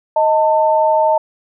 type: tone pair together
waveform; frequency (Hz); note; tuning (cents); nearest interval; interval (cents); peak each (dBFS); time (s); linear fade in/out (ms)
sine; 626.5 / 894; D#5 / A5; +12 / +27; tritone; 615; -13; 0.16-1.18; 5
effects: none